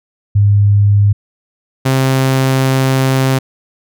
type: tone pair in turn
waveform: sine / sawtooth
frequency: 101.9 / 132.53 Hz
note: G#2 / C3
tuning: -32 / +23 cents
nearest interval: perfect fourth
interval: 455 cents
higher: second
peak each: -6 dBFS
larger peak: neither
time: 0.35-1.13 / 1.85-3.39 s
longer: second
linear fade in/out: 10 ms
effects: none